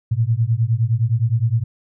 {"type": "beating tone pair", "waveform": "sine", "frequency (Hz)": [110, 119.7], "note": ["A2", "A#2"], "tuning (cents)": [0, 46], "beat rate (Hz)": 9.7, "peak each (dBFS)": -18, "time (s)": [0.11, 1.64], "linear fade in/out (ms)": 10, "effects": []}